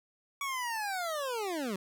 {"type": "linear sweep", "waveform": "25% pulse", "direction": "down", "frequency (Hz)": [1136, 180.8], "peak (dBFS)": -29, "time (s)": [0.41, 1.76], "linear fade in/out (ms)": 2, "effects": []}